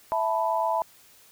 sine chord, E suspended fourth, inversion none, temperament equal, 659.3 / 880 / 987.8 Hz, E5 / A5 / B5, 0 / 0 / 0 cents, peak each -27 dBFS, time 0.12-0.82 s, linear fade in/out 0 ms, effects white hiss -55 dBFS RMS until 1.31 s

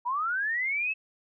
sine linear sweep, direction up, 932.3 to 2637 Hz, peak -26 dBFS, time 0.05-0.94 s, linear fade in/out 20 ms, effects none

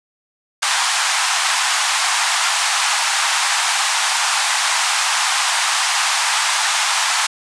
pink band-pass noise, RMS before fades -18 dBFS, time 0.62-7.27 s, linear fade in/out 10 ms, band 780 to 9500 Hz, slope 48 dB/octave, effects none

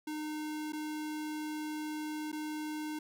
square tone with dropouts, 305.6 Hz, D#4, 31 cents flat, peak -37 dBFS, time 0.07-2.99 s, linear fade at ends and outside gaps 5 ms, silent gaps 0.723-0.731 / 2.318-2.327 s, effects none

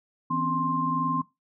sine tone cluster, 162.7 / 252.9 / 275.2 / 1053 Hz, E3 / B3 / C#4 / C6, -22 / +41 / -12 / +11 cents, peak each -32 / -31 / -34 / -26 dBFS, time 0.3-1.22 s, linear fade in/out 10 ms, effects noise-tail reverb RT60 0.2 s tail -17 dB re dry

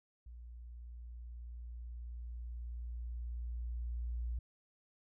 sine tone with level ramp, 59.2 Hz, A#1, 27 cents sharp, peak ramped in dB -48 to -35 dBFS, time 0.26-4.39 s, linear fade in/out 5 ms, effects none

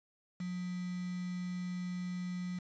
sine tone with quantisation, 179.8 Hz, F#3, 49 cents flat, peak -36 dBFS, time 0.4-2.59 s, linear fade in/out 5 ms, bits 8, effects resampled to 16000 Hz

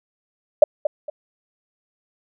sine tone with echo, 599 Hz, D5, 34 cents sharp, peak -4 dBFS, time 0.62-0.64 s, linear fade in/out 5 ms, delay 230 ms, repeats 2, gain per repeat -11 dB, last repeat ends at 1.1 s, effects none

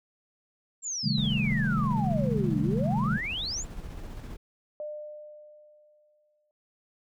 sine exponential two-way sweep, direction down then up, 7550 to 277.2 to 7550 Hz, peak -30 dBFS, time 0.82-3.65 s, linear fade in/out 50 ms, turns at 2.6 s
sine chord, A half-diminished seventh, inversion first, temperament equal, 130.81 / 155.56 / 196 / 220 Hz, C3 / Eb3 / G3 / A3, 0 / 0 / 0 / 0 cents, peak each -30 dBFS, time 1.03-3.18 s, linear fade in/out 20 ms
brown noise with tremolo, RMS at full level -38 dBFS, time 1.17-4.37 s, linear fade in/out 10 ms, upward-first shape square, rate 15 Hz, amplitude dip 30%
sine tone with exponential decay, 601 Hz, D5, 40 cents sharp, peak -32 dBFS, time 4.8-6.51 s, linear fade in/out 1 ms, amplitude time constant 370 ms
effects none

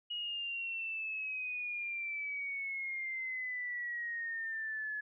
sine exponential sweep, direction down, 2901 to 1702 Hz, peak -36 dBFS, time 0.1-5.01 s, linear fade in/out 10 ms, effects none

